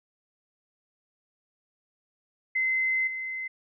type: tone with level steps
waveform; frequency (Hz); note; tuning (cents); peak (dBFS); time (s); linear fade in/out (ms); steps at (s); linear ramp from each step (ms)
sine; 2058; C7; -29; -23 / -31; 2.55-3.48; 10; 3.07; 5
effects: none